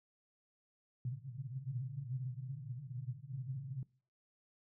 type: band-pass noise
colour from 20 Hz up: pink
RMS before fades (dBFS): -43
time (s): 1.05-3.83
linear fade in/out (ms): 2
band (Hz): 120 to 140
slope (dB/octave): 96
effects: noise-tail reverb RT60 0.4 s tail -21 dB re dry